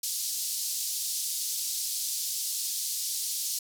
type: band-pass noise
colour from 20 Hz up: pink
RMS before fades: -32 dBFS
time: 0.03-3.59 s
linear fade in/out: 5 ms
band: 4500 to 15000 Hz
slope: 24 dB/octave
effects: none